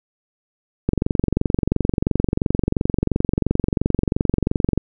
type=click train; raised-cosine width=3 ms; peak=-4 dBFS; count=90; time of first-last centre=0.89-4.776 s; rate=22.9 Hz; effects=none